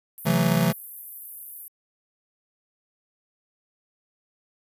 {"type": "high-pass noise", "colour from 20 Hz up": "white", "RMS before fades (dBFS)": -36, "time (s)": [0.18, 1.68], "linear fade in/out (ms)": 0, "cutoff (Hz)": 11000, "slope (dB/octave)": 48}
{"type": "chord", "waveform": "square", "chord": "F# half-diminished seventh", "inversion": "second", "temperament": "just", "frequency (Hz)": [133.2, 166.5, 185, 222], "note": ["C3", "E3", "F#3", "A3"], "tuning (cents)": [31, 18, 0, 16], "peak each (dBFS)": [-27, -23, -26, -27], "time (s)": [0.25, 0.73], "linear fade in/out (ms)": 20}
{"effects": ["resampled to 32000 Hz"]}